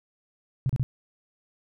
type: tone bursts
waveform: sine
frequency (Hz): 130.5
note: C3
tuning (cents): -4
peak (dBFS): -21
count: 3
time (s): 0.66-0.83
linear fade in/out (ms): 0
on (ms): 34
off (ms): 34
effects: none